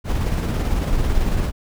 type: noise with tremolo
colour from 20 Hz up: brown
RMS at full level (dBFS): -18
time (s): 0.04-1.52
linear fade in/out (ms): 50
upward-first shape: square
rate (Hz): 18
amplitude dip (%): 30
effects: none